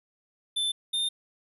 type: tone pair in turn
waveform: square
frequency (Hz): 3531 / 3624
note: A7 / A#7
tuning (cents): +5 / -50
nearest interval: unison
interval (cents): 45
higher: second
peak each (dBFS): -26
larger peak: neither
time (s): 0.56-0.72 / 0.93-1.09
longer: neither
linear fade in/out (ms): 10
effects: resampled to 32000 Hz